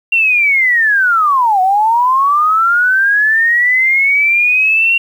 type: linear two-way sweep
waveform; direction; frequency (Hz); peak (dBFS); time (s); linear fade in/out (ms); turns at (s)
sine; down then up; 2762 to 730 to 2762; -8; 0.12-4.98; 5; 1.61
effects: 7-bit